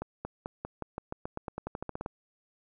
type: accelerating click train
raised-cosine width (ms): 1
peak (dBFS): -21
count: 18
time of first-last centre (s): 0.02-2.061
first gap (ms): 230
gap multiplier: 0.91
effects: none